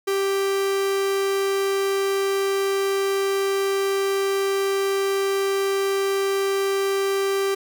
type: tone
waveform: 45% pulse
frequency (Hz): 392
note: G4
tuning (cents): 0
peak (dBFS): -20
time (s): 0.07-7.55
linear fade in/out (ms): 10
effects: none